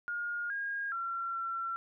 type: tone with pitch steps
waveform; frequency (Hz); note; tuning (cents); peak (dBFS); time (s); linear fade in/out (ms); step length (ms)
sine; 1423 / 1627 / 1364 / 1355; F6 / G#6 / F6 / E6; +32 / -36 / -41 / +47; -33; 0.08-1.76; 0; 420
effects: none